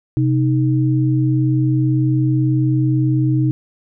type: tone pair together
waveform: sine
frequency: 129.22 / 311.1 Hz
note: C3 / D#4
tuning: -21 / 0 cents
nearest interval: octave + minor third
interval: 1521 cents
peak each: -14 / -18 dBFS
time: 0.17-3.51 s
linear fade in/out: 0 ms
effects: none